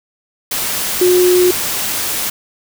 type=tone in noise; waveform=sine; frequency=360.6 Hz; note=F#4; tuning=45 cents flat; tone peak=-8 dBFS; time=1.01-1.51 s; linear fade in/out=5 ms; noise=white; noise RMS=-19 dBFS; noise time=0.51-2.3 s; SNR=+8 dB; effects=none